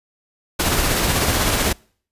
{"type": "noise with tremolo", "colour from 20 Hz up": "pink", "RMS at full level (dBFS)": -17, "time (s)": [0.59, 1.73], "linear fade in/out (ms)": 10, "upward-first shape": "triangle", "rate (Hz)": 16, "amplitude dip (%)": 35, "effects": ["noise-tail reverb RT60 0.5 s tail -26 dB re dry", "resampled to 32000 Hz"]}